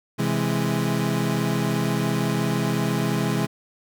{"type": "chord", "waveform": "30% pulse", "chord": "C augmented", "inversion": "none", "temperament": "equal", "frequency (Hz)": [130.81, 164.81, 207.7], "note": ["C3", "E3", "G#3"], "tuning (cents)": [0, 0, 0], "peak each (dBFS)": -23, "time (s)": [0.18, 3.47], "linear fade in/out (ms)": 20, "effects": []}